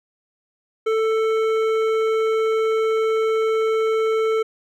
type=tone with hard clipping; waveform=sine; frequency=442.2 Hz; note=A4; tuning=9 cents sharp; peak=-19 dBFS; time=0.86-4.43 s; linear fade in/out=10 ms; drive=11 dB; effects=none